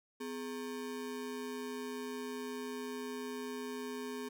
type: ring-modulated tone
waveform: square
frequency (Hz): 335.8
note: E4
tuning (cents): +32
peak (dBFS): -37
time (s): 0.2-4.29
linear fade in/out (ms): 10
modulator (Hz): 82.7
effects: none